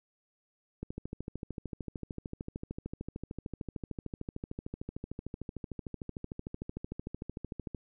click train, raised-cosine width 3 ms, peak -25 dBFS, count 93, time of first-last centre 0.83-7.747 s, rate 13.3 Hz, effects none

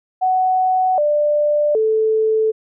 sine tone with pitch steps, 745 / 593 / 438.3 Hz, F#5 / D5 / A4, +12 / +17 / -7 cents, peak -13 dBFS, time 0.21-2.52 s, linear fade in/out 20 ms, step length 770 ms, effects none

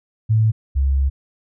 sine tone pair in turn, 110 / 68.03 Hz, A2 / C#2, 0 / -32 cents, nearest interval minor sixth, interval 832 cents, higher first, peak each -12 / -14 dBFS, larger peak first, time 0.29-0.52 / 0.75-1.1 s, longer second, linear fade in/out 20 ms, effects none

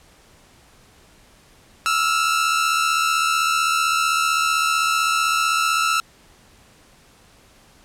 sawtooth tone pair together, 1312 / 1387.7 Hz, E6 / F6, -9 / -11 cents, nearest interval minor second, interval 98 cents, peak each -15 / -19 dBFS, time 1.86-6 s, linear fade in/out 0 ms, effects pink hiss -52 dBFS RMS until 7.84 s + low-pass 11000 Hz 12 dB/octave

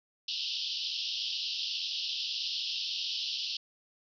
pink band-pass noise, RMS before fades -35 dBFS, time 0.28-3.57 s, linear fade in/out 5 ms, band 2800 to 5400 Hz, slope 96 dB/octave, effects none

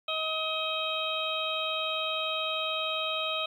harmonic tone, 633 Hz, D#5, 30 cents sharp, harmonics 1 / 2 / 4 / 5 / 6, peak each -35 / -35 / -35 / -35 / -35 dBFS, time 0.08-3.46 s, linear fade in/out 5 ms, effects 10-bit

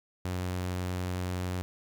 sawtooth tone, 90.8 Hz, F#2, 32 cents flat, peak -27 dBFS, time 0.25-1.62 s, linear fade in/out 0 ms, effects 11-bit

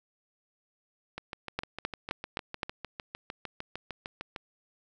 two click trains, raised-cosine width 0.3 ms, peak -21 / -14 dBFS, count 22 / 5, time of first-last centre 1.18-4.362 / 1.59-2.632 s, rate 6.6 / 3.84 Hz, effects none

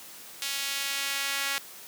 sawtooth tone with high-pass filter sweep, 277.2 Hz, C#4, in tune, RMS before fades -31 dBFS, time 0.42-1.58 s, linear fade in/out 0 ms, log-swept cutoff 3100 to 1800 Hz, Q 1, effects white hiss -46 dBFS RMS until 1.87 s + high-pass 150 Hz 12 dB/octave

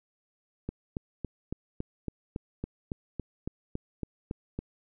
click train, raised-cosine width 3 ms, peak -20 dBFS, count 15, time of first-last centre 0.69-4.59 s, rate 3.59 Hz, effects none

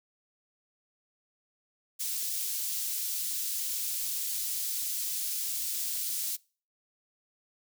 white high-pass noise, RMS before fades -33 dBFS, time 1.99-6.37 s, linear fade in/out 20 ms, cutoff 4500 Hz, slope 12 dB/octave, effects noise-tail reverb RT60 0.4 s tail -25 dB re dry

